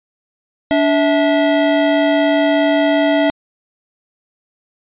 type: tone pair together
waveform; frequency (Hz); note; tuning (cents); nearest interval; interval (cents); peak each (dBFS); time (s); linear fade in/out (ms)
square; 290 / 651; D4 / E5; -22 / -22; octave + major second; 1400; -15; 0.71-3.3; 0
effects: resampled to 8000 Hz